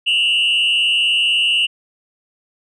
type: tone with frequency modulation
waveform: sine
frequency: 2840 Hz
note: F7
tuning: 28 cents sharp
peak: -11 dBFS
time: 0.06-1.67 s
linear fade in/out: 20 ms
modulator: 104 Hz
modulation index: 1.3
effects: tanh soft clip ceiling -11 dBFS